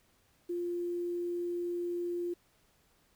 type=tone with quantisation; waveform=sine; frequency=349.2 Hz; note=F4; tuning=in tune; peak=-32 dBFS; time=0.49-2.34 s; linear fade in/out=10 ms; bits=10; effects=pink hiss -69 dBFS RMS until 3.15 s